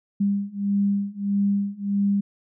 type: beating tone pair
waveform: sine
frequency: 199.7 / 201.3 Hz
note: G3 / G3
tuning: +32 / +46 cents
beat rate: 1.6 Hz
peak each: -24 / -23 dBFS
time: 0.2-2.21 s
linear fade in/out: 10 ms
effects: none